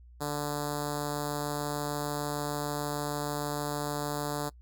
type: tone with notch filter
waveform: 5% pulse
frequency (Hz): 146.6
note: D3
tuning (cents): -3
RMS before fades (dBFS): -33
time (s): 0.2-4.5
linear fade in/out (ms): 20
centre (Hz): 2200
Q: 0.52
effects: noise-tail reverb RT60 0.1 s tail -23 dB re dry + added 60 Hz sine -50 dBFS peak until 4.61 s